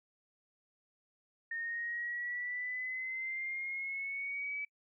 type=exponential sweep; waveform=sine; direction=up; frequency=1832 to 2297 Hz; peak=-36 dBFS; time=1.51-4.65 s; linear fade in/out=5 ms; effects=noise-tail reverb RT60 0.1 s tail -24 dB re dry

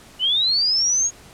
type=linear sweep; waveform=sine; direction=up; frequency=2900 to 6700 Hz; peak=-16 dBFS; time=0.19-1.11 s; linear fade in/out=50 ms; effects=pink hiss -46 dBFS RMS until 1.33 s + low-pass 11000 Hz 12 dB/octave

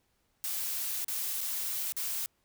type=noise with dropouts; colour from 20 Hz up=blue; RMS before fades=-34 dBFS; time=0.44-2.26 s; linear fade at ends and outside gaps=0 ms; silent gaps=1.045-1.082 / 1.408-1.413 / 1.922-1.966 s; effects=pink hiss -74 dBFS RMS until 2.44 s

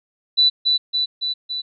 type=tone with echo; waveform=sine; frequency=3975 Hz; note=B7; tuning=10 cents sharp; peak=-11 dBFS; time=0.37-0.5 s; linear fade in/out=20 ms; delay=280 ms; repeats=4; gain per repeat=-3 dB; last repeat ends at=1.62 s; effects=none

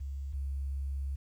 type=tone pair in turn; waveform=sine; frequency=68.8 / 68.52 Hz; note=C#2 / C#2; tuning=-12 / -19 cents; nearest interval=unison; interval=7 cents; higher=first; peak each=-35 / -32 dBFS; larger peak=second; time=0-0.33 / 0.33-1.16 s; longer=second; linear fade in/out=10 ms; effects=11-bit

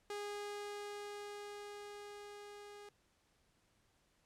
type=tone with level ramp; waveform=sawtooth; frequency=411 Hz; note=G#4; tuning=18 cents flat; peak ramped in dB=-37 to -48 dBFS; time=0.1-2.89 s; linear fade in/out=2 ms; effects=pink hiss -75 dBFS RMS until 4.25 s + low-pass 10000 Hz 12 dB/octave

